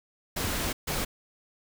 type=noise bursts at uneven times; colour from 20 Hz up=pink; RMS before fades=-30 dBFS; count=2; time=0.36-0.73 / 0.87-1.05 s; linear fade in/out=10 ms; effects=none